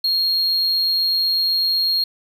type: tone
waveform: triangle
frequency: 4258 Hz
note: C8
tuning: 30 cents sharp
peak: -15 dBFS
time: 0.04-2.04 s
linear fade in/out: 5 ms
effects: none